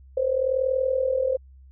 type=tone with amplitude modulation; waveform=sine; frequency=522 Hz; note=C5; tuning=4 cents flat; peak=-17 dBFS; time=0.17-1.37 s; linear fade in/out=5 ms; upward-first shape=sine; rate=40.8 Hz; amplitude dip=75%; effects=added 66 Hz sine -46 dBFS peak until 1.71 s